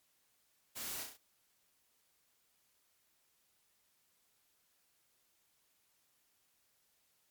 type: noise with echo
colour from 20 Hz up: white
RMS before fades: -44 dBFS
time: 0.75-1.04 s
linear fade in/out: 20 ms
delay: 34 ms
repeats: 4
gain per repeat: -4 dB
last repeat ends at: 1.176 s
effects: white hiss -75 dBFS RMS until 7.3 s + MP3 96 kbps